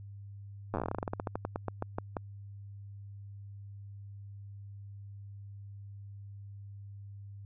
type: slowing click train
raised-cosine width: 1 ms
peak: -19 dBFS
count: 25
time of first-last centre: 0.74-2.168 s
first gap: 9 ms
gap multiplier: 1.14
effects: added 100 Hz sine -44 dBFS peak until 7.45 s